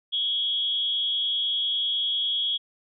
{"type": "tone with amplitude modulation", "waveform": "sine", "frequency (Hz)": 3322, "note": "G#7", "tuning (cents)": 0, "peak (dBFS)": -20, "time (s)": [0.12, 2.58], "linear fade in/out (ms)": 20, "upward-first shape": "sine", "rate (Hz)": 250, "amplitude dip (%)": 65, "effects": []}